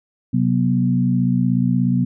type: tone cluster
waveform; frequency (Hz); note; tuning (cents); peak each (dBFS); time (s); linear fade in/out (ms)
sine; 130.1 / 186.5 / 243.7; C3 / F#3 / B3; -9 / +14 / -23; -19; 0.33-2.05; 10
effects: none